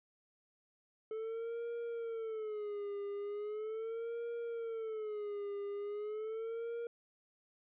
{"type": "tone with vibrato", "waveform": "triangle", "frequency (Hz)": 435.4, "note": "A4", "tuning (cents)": -18, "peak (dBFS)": -36, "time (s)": [1.11, 6.87], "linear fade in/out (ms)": 2, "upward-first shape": "sine", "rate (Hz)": 0.39, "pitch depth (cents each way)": 130, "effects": ["resampled to 8000 Hz"]}